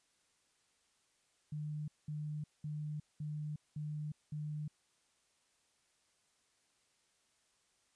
sine tone bursts, 150.7 Hz, D3, 45 cents sharp, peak -38 dBFS, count 6, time 1.52-4.68 s, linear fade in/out 5 ms, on 360 ms, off 200 ms, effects white hiss -75 dBFS RMS until 7.95 s + resampled to 22050 Hz

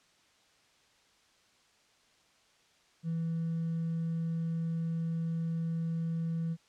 triangle tone with hard clipping, 164.81 Hz, E3, in tune, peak -30 dBFS, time 3.03-6.57 s, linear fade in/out 50 ms, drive 2 dB, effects white hiss -66 dBFS RMS until 6.68 s + low-pass 6000 Hz 12 dB/octave

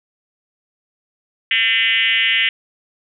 sine tone with frequency modulation, 2489 Hz, D#7, in tune, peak -13 dBFS, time 1.51-2.49 s, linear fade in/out 2 ms, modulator 226 Hz, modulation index 3, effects none

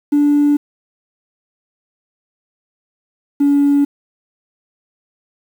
triangle tone pair in turn, 291 / 284.5 Hz, D4 / C#4, -16 / +45 cents, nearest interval unison, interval 39 cents, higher first, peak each -6 dBFS, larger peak neither, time 0.12-0.57 / 3.4-3.85 s, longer neither, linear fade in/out 10 ms, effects tanh soft clip ceiling -6 dBFS + 7-bit

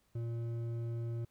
sine tone with hard clipping, 116.54 Hz, A#2, in tune, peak -37 dBFS, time 0.15-1.25 s, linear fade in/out 5 ms, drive 8 dB, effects pink hiss -74 dBFS RMS until 1.3 s

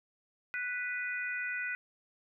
harmonic tone, 493.9 Hz, B4, in tune, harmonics 3 / 4 / 5, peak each -36 / -38 / -40 dBFS, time 0.54-1.75 s, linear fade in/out 0 ms, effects none

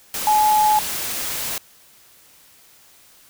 sine tone in noise, 850 Hz, G#5, 40 cents sharp, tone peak -13 dBFS, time 0.27-0.79 s, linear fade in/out 2 ms, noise white, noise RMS -26 dBFS, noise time 0.14-1.58 s, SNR +10 dB, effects white hiss -51 dBFS RMS until 3.29 s

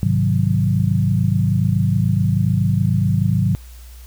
sine chord, Ab dominant seventh, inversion none, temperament equal, 103.83 / 130.81 / 155.56 / 185 Hz, Ab2 / C3 / Eb3 / Gb3, 0 / 0 / 0 / 0 cents, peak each -18 / -20 / -21 / -20 dBFS, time 0.03-3.55 s, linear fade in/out 0 ms, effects added 60 Hz sine -36 dBFS peak until 4.06 s + white hiss -48 dBFS RMS until 4.06 s

